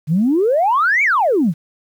sine exponential two-way sweep, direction up then down, 143.3 to 2349 to 143.3 Hz, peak -11 dBFS, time 0.07-1.54 s, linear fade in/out 50 ms, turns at 1.03 s, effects tanh soft clip ceiling -7 dBFS + 8-bit

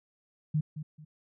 sine tone with echo, 152.9 Hz, D#3, 30 cents flat, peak -24 dBFS, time 0.54-0.61 s, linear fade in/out 10 ms, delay 220 ms, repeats 2, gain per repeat -11 dB, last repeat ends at 1.05 s, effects none

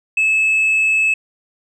sine tone, 2600 Hz, E7, 24 cents flat, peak -10 dBFS, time 0.17-1.14 s, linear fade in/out 5 ms, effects tanh soft clip ceiling -11 dBFS

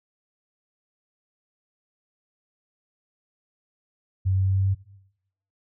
sine tone with pitch steps, 94.7 / 95.25 / 95.8 / 96.36 / 96.91 Hz, F#2 / G2 / G2 / G2 / G2, +41 / -49 / -39 / -29 / -19 cents, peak -19 dBFS, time 4.25-4.75 s, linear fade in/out 20 ms, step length 100 ms, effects noise-tail reverb RT60 0.8 s tail -19 dB re dry

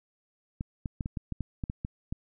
clicks, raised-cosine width 5 ms, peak -20 dBFS, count 11, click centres 0.609 / 0.858 / 1.008 / 1.059 / 1.172 / 1.323 / 1.407 / 1.638 / 1.699 / 1.849 / 2.125 s, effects none

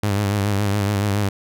sawtooth tone with vibrato, 101.5 Hz, G#2, 39 cents flat, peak -14 dBFS, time 0.03-1.29 s, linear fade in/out 5 ms, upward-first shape sine, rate 7.1 Hz, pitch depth 57 cents each way, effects none

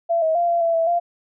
sine tone with pitch steps, 675 / 639 / 692 / 685 / 669 / 659 / 692 Hz, E5 / D#5 / F5 / F5 / E5 / E5 / F5, +41 / +46 / -16 / -34 / +25 / -1 / -16 cents, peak -16 dBFS, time 0.09-1 s, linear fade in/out 20 ms, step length 130 ms, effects none

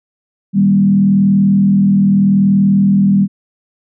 sine tone with frequency modulation, 196 Hz, G3, in tune, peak -7 dBFS, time 0.53-3.28 s, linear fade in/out 50 ms, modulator 40.8 Hz, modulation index 0.61, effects none

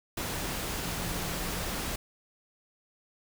sine tone in noise, 175.3 Hz, F3, 7 cents sharp, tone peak -40 dBFS, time 0.85-1.63 s, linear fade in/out 5 ms, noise pink, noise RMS -34 dBFS, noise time 0.17-1.96 s, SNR -9 dB, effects none

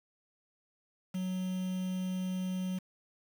triangle tone with quantisation, 185 Hz, F#3, in tune, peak -30 dBFS, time 1.14-2.79 s, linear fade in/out 10 ms, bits 8, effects none

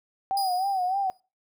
sine tone with vibrato, 758 Hz, F#5, 42 cents sharp, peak -23 dBFS, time 0.31-1.1 s, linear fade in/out 0 ms, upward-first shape sine, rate 3.3 Hz, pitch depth 90 cents each way
sawtooth tone with exponential decay, 4936 Hz, D#8, 15 cents flat, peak -26 dBFS, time 0.37-1.2 s, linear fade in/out 2 ms, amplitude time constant 180 ms
effects noise-tail reverb RT60 0.3 s tail -24 dB re dry

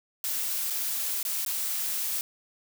blue noise with dropouts, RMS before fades -30 dBFS, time 0.24-2.21 s, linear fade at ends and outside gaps 1 ms, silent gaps 0.701-0.705 / 1.229-1.251 / 1.45-1.462 s, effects none

